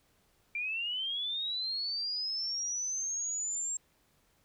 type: linear sweep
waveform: sine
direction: up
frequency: 2349 to 7510 Hz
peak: -32 dBFS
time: 0.55-3.77 s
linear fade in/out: 2 ms
effects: pink hiss -70 dBFS RMS until 4.44 s

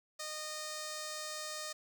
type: tone with notch filter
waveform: 5% pulse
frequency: 615 Hz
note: D#5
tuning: 20 cents flat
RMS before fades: -42 dBFS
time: 0.19-1.73 s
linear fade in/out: 10 ms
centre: 2800 Hz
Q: 1.8
effects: none

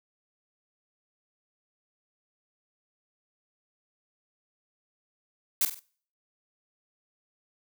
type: noise with echo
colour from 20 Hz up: blue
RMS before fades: -24 dBFS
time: 5.61-5.65 s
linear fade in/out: 2 ms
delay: 48 ms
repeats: 3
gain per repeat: -8 dB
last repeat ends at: 5.794 s
effects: noise-tail reverb RT60 0.5 s tail -24 dB re dry

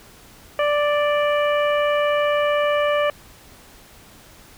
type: harmonic tone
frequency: 587.3 Hz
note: D5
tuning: in tune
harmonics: 1 / 2 / 3 / 4 / 5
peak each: -18 / -24 / -28 / -30 / -32 dBFS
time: 0.59-3.1 s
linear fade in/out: 2 ms
effects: pink hiss -47 dBFS RMS until 4.57 s

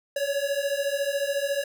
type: beating tone pair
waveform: square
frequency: 554.4 / 568.4 Hz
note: C#5 / C#5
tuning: 0 / +43 cents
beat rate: 14 Hz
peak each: -29 / -28 dBFS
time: 0.16-1.64 s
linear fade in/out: 5 ms
effects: none

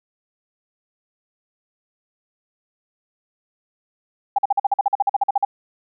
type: tone bursts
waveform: sine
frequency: 802 Hz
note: G5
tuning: 39 cents sharp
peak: -13 dBFS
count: 16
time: 4.36-5.45 s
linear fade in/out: 5 ms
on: 25 ms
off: 46 ms
effects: none

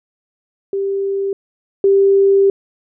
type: tone pair in turn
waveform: sine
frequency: 393.5 / 393.5 Hz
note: G4 / G4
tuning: +7 / +7 cents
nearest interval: unison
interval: 0 cents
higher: neither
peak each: -16 / -8 dBFS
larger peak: second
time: 0.73-1.33 / 1.84-2.5 s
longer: second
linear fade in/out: 2 ms
effects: none

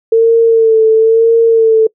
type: tone with vibrato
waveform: sine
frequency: 450 Hz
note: A4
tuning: 39 cents sharp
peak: -4 dBFS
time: 0.12-1.87 s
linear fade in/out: 5 ms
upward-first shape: sine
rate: 1 Hz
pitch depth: 34 cents each way
effects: noise-tail reverb RT60 0.1 s tail -24 dB re dry

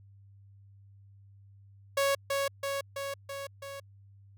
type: tone with echo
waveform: sawtooth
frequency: 554.4 Hz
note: C#5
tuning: in tune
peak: -21 dBFS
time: 1.97-2.15 s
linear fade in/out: 5 ms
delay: 330 ms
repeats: 5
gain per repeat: -3 dB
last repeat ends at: 3.8 s
effects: added 99 Hz sine -53 dBFS peak until 4.37 s

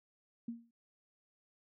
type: tone with exponential decay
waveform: sine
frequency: 233.1 Hz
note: A#3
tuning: in tune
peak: -35 dBFS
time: 0.48-0.71 s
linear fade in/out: 5 ms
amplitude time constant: 50 ms
effects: none

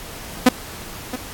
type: tone with echo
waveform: sawtooth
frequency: 251.7 Hz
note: B3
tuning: 33 cents sharp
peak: -4 dBFS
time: 0.46-0.49 s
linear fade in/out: 5 ms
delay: 670 ms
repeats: 1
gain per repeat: -15 dB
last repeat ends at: 1.16 s
effects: pink hiss -35 dBFS RMS until 1.33 s + AAC 64 kbps

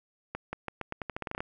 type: accelerating click train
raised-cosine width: 0.5 ms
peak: -19 dBFS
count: 14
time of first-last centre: 0.35-1.405 s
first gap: 180 ms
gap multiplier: 0.85
effects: none

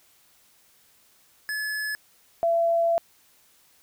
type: tone pair in turn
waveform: square / sine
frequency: 1712 / 673.4 Hz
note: A6 / E5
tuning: -48 / +37 cents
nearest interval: octave + major third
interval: 1615 cents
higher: first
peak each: -28 / -19 dBFS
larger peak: second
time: 1.49-1.95 / 2.43-2.98 s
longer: second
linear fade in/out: 0 ms
effects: white hiss -60 dBFS RMS until 3.82 s

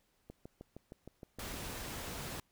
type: click train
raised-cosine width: 2 ms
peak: -34 dBFS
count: 10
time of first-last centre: 0.3-1.698 s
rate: 6.44 Hz
type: noise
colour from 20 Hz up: pink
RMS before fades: -43 dBFS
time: 1.39-2.4 s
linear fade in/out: 2 ms
effects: pink hiss -75 dBFS RMS until 2.51 s

